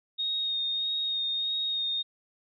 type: tone with vibrato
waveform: sine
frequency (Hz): 3716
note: A#7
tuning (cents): -6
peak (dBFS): -27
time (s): 0.18-2.03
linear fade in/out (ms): 20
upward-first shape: sine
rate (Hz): 1.6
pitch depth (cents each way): 17
effects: none